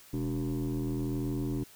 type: tone with frequency modulation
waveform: sine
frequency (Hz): 206.4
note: G#3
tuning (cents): -10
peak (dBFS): -27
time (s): 0.13-1.64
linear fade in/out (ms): 10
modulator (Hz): 81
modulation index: 1.8
effects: tanh soft clip ceiling -28 dBFS + white hiss -55 dBFS RMS until 1.75 s